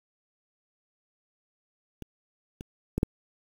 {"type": "clicks", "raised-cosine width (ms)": 3, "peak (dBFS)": [-26, -26, -14, -9], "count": 4, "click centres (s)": [2.023, 2.609, 2.98, 3.031], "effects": ["7-bit"]}